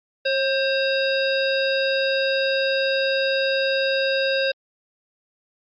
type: harmonic tone with a mistuned harmonic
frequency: 540 Hz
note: C#5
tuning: 45 cents flat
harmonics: 1 / 3 / 5 / 7 / 9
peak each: -21 / -26 / -28 / -29 / -31 dBFS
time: 0.25-4.52 s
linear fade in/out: 10 ms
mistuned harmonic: 3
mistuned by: -41 cents
effects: Opus 48 kbps